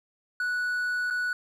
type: tone with dropouts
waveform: triangle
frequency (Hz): 1475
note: F#6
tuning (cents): -6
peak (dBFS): -24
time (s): 0.4-1.33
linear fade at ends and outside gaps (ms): 2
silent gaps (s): 1.102-1.107
effects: none